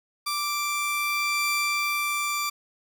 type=tone pair together; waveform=sawtooth; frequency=1174.7 / 2349 Hz; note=D6 / D7; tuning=0 / 0 cents; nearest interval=octave; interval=1200 cents; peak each=-24 dBFS; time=0.26-2.5 s; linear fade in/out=10 ms; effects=none